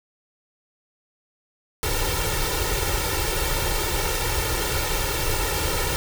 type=noise with comb filter; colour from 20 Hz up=pink; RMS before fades=-24 dBFS; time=1.83-5.96 s; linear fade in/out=0 ms; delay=2.2 ms; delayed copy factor=+0.9; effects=none